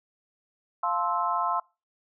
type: chord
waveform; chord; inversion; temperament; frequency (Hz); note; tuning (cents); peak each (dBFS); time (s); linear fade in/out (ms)
sine; F major seventh; none; just; 698.5 / 873.1 / 1047.7 / 1309.6; F5 / A5 / C6 / E6; 0 / -14 / +2 / -12; -31 / -32 / -27 / -30; 0.83-1.6; 5
effects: noise-tail reverb RT60 0.3 s tail -25 dB re dry